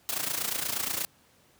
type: noise with amplitude modulation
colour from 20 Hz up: white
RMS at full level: -28 dBFS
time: 0.09-1.05 s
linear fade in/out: 0 ms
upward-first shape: sine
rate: 28.4 Hz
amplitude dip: 75%
effects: pink hiss -62 dBFS RMS until 1.59 s + high-pass 80 Hz 12 dB/octave